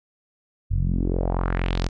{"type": "tone with low-pass filter sweep", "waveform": "sawtooth", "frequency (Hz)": 44.19, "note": "F1", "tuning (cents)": 21, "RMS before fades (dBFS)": -23, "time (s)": [0.7, 1.89], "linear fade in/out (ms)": 20, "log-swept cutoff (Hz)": [93, 6100], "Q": 2.6, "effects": []}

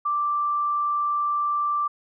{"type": "tone", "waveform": "sine", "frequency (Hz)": 1174.7, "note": "D6", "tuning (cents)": 0, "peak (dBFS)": -21, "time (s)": [0.05, 1.88], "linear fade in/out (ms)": 10, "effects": []}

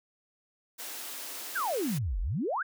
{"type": "high-pass noise", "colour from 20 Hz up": "white", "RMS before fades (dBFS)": -40, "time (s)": [0.78, 1.99], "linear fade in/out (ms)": 20, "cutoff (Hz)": 240, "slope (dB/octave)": 48}
{"type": "exponential two-way sweep", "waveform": "sine", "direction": "down then up", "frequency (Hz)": [1704, 38.98, 1704], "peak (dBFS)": -28, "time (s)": [1.55, 2.63], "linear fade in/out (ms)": 10, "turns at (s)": 2.2}
{"effects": []}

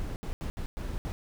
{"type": "noise bursts at uneven times", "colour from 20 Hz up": "brown", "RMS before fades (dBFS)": -34, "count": 6, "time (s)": [[0, 0.16], [0.23, 0.33], [0.41, 0.5], [0.57, 0.66], [0.77, 0.98], [1.05, 1.12]], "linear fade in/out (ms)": 0, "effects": []}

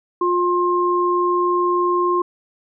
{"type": "tone pair together", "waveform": "sine", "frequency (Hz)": [354.3, 1061.7], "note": ["F4", "C6"], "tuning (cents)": [25, 25], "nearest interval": "octave + perfect fifth", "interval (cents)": 1900, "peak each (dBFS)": [-18, -18], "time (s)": [0.21, 2.22], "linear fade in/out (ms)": 5, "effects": []}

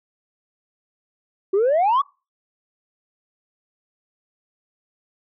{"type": "exponential sweep", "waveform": "sine", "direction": "up", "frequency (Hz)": [371.2, 1167], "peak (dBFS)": -13, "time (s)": [1.53, 2.02], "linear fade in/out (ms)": 10, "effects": ["noise-tail reverb RT60 0.3 s tail -25 dB re dry", "tanh soft clip ceiling -13 dBFS"]}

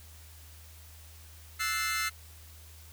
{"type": "chord", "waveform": "sawtooth", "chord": "F# half-diminished seventh", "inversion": "third", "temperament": "equal", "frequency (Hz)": [1318.5, 1480, 1760, 2093], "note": ["E6", "F#6", "A6", "C7"], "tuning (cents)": [0, 0, 0, 0], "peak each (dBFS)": [-30, -35, -35, -29], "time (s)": [1.59, 2.1], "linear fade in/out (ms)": 20, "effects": ["added 79 Hz sine -50 dBFS peak until 2.92 s", "white hiss -55 dBFS RMS until 2.92 s"]}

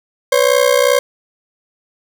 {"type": "ring-modulated tone", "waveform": "40% pulse", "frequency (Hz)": 532, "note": "C5", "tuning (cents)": 29, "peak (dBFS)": -6, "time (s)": [0.32, 0.99], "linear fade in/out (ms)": 0, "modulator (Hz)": 31.3, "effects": []}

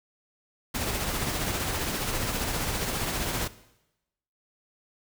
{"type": "noise with tremolo", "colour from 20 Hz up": "pink", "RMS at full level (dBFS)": -28, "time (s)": [0.74, 3.48], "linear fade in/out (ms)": 10, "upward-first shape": "triangle", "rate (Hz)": 15, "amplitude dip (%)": 40, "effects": ["noise-tail reverb RT60 0.9 s tail -17 dB re dry"]}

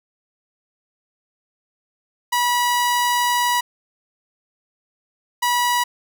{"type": "tone bursts at uneven times", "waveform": "sawtooth", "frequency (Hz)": 972, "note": "B5", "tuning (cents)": -28, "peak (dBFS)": -13, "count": 2, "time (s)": [[2.32, 3.61], [5.42, 5.84]], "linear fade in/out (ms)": 10, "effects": []}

